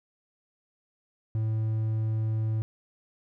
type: tone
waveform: triangle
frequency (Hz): 110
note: A2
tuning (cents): 0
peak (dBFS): -23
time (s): 1.35-2.62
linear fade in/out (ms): 0
effects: none